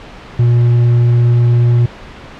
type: tone with hard clipping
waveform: sine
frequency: 119.7 Hz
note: A#2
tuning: 46 cents sharp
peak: -8 dBFS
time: 0.39-1.86 s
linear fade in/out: 5 ms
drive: 3 dB
effects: pink hiss -33 dBFS RMS until 2.39 s + low-pass 3000 Hz 12 dB/octave